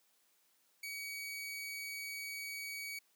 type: tone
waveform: sawtooth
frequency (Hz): 2260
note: C#7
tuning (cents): +33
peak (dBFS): -38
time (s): 0.83-2.99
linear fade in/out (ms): 5
effects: white hiss -73 dBFS RMS until 3.15 s + high-pass 200 Hz 12 dB/octave